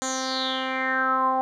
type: tone with low-pass filter sweep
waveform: 10% pulse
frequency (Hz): 261.6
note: C4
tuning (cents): 0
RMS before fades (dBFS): -25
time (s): 0.02-1.41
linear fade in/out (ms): 0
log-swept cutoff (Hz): 7400 to 830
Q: 6.5
effects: none